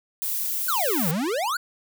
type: noise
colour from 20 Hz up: violet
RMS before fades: -27 dBFS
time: 0.22-1.11 s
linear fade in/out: 0 ms
type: exponential two-way sweep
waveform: square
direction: down then up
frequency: 1531 to 146.5 to 1531 Hz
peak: -24 dBFS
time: 0.68-1.57 s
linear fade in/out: 5 ms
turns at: 1.1 s
effects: none